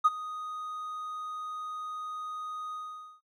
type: tone with ADSR envelope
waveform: triangle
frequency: 1244.5 Hz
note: D#6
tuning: in tune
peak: -13 dBFS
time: 0.04-3.21 s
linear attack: 19 ms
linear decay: 30 ms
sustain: -21 dB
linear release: 480 ms
effects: noise-tail reverb RT60 0.1 s tail -18 dB re dry + tanh soft clip ceiling -15 dBFS